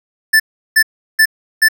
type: tone bursts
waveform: square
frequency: 1760 Hz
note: A6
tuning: in tune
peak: -7 dBFS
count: 4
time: 0.33-1.686 s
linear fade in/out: 10 ms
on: 69 ms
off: 360 ms
effects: none